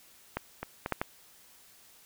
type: clicks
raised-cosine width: 0.5 ms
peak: -16 / -20 / -17 / -13 / -14 dBFS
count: 5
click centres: 0.37 / 0.63 / 0.861 / 0.923 / 1.015 s
effects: white hiss -58 dBFS RMS until 2.05 s